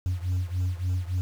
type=beating tone pair; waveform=sine; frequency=89.7 / 93.2 Hz; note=F2 / F#2; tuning=+47 / +13 cents; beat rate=3.5 Hz; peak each=-25 / -27 dBFS; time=0.06-1.21 s; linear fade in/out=0 ms; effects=tanh soft clip ceiling -22 dBFS + 8-bit